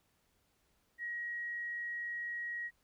sine tone, 1898 Hz, A#6, 31 cents sharp, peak -37 dBFS, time 0.98-2.71 s, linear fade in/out 50 ms, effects pink hiss -75 dBFS RMS until 2.83 s

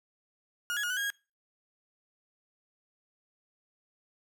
35% pulse tone with pitch steps, 1433 / 1670 / 1439 / 1500 / 1630 / 1639 Hz, F6 / G#6 / F#6 / F#6 / G#6 / G#6, +44 / +9 / -49 / +23 / -33 / -23 cents, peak -28 dBFS, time 0.7-1.102 s, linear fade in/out 0 ms, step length 67 ms, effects noise-tail reverb RT60 0.3 s tail -23 dB re dry

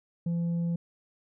sine tone with tanh clipping, 170 Hz, F3, 46 cents flat, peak -27 dBFS, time 0.26-0.76 s, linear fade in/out 5 ms, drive 3 dB, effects none

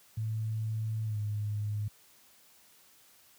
sine tone with pitch glide, 110 to 104.79 Hz, A2 to G#2, 0 to +16 cents, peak -30 dBFS, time 0.17-1.88 s, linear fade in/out 5 ms, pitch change -84 cents, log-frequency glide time 1.05-1.18 s, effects white hiss -61 dBFS RMS until 3.38 s + high-pass 60 Hz 12 dB/octave

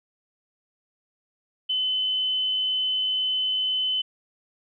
sine tone, 3034 Hz, F#7, 43 cents sharp, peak -22 dBFS, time 1.69-4.02 s, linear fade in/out 10 ms, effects none

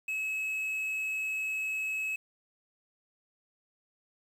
triangle tone with quantisation, 2576 Hz, E7, 41 cents flat, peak -29 dBFS, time 0.08-2.16 s, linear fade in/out 5 ms, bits 9, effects none

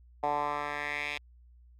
10% pulse tone with band-pass filter sweep, 146.4 Hz, D3, 5 cents flat, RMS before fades -33 dBFS, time 0.23-1.18 s, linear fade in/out 5 ms, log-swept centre 790 to 2800 Hz, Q 3.1, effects added 60 Hz sine -54 dBFS peak until 1.79 s

